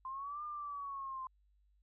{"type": "linear two-way sweep", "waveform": "sine", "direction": "up then down", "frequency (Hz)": [1036, 1209, 1036], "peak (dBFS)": -40, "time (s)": [0.05, 1.27], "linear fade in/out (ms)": 2, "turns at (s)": 0.44, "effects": ["added 50 Hz sine -68 dBFS peak until 1.82 s"]}